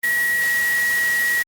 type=tone in noise; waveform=sine; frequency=1913 Hz; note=A#6; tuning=44 cents sharp; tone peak=-17 dBFS; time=0.03-1.43 s; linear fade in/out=10 ms; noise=white; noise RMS=-29 dBFS; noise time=0.03-1.43 s; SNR=+9 dB; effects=Opus 32 kbps